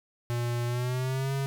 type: tone with pitch glide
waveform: square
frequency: 119.8 to 136.82 Hz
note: A#2 to C#3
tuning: +48 to -22 cents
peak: -28 dBFS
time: 0.3-1.46 s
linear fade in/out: 0 ms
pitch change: +230 cents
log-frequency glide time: 0.66-1.33 s
effects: none